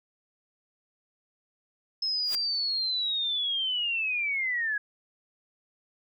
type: linear sweep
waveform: sine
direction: down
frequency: 5200 to 1647 Hz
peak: -26 dBFS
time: 2.02-4.78 s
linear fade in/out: 5 ms
type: noise with exponential growth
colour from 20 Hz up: white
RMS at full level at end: -32 dBFS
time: 2.22-2.35 s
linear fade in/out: 0 ms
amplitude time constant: 28 ms
effects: none